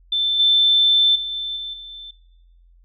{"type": "tone with level steps", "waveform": "sine", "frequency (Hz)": 3540, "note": "A7", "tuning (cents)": 10, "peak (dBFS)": [-17, -12, -24, -27, -34], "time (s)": [0.12, 2.11], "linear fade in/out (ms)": 5, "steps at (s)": [0.39, 1.15, 1.56, 1.73], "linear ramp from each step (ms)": 10, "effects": ["noise-tail reverb RT60 0.9 s tail -18 dB re dry", "added 43 Hz sine -49 dBFS peak until 2.84 s"]}